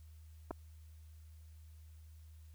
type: clicks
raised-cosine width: 1 ms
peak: -27 dBFS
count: 2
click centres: 0.508 / 0.511 s
effects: added 78 Hz sine -53 dBFS peak until 2.54 s + white hiss -72 dBFS RMS until 2.54 s